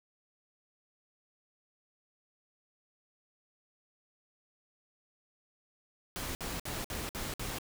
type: noise bursts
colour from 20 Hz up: pink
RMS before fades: -38 dBFS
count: 6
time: 6.16-7.585 s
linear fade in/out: 0 ms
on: 190 ms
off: 57 ms
effects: none